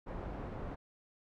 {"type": "low-pass noise", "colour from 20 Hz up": "pink", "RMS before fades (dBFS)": -42, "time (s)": [0.06, 0.76], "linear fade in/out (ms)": 20, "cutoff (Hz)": 1000, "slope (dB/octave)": 12, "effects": []}